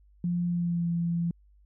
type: tone with pitch glide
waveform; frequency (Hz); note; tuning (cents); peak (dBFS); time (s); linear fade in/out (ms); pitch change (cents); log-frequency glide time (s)
sine; 174.61 to 170.13; F3 to F3; 0 to -45; -25; 0.24-1.31; 2; -45; 0.46-0.88
effects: added 50 Hz sine -56 dBFS peak until 1.65 s